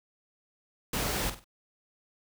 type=noise with echo; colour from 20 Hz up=pink; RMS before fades=-31 dBFS; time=0.93-1.3 s; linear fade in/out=5 ms; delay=48 ms; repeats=3; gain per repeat=-10 dB; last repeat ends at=1.444 s; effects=none